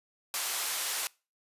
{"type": "band-pass noise", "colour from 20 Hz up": "white", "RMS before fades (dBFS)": -33, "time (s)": [0.34, 1.07], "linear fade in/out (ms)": 0, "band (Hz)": [650, 13000], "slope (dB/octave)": 12, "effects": ["noise-tail reverb RT60 0.3 s tail -23 dB re dry", "resampled to 32000 Hz"]}